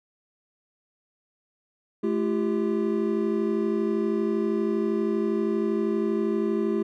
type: tone cluster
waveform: triangle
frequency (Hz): 214.8 / 341.8 / 394.4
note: A3 / F4 / G4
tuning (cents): -41 / -37 / +11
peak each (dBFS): -25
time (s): 2.03-6.83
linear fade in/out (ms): 10
effects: none